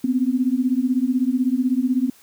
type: beating tone pair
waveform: sine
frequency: 246.9 / 262.9 Hz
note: B3 / C4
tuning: 0 / +8 cents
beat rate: 16 Hz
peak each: -20 dBFS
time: 0.04-2.1 s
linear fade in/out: 5 ms
effects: white hiss -52 dBFS RMS until 2.22 s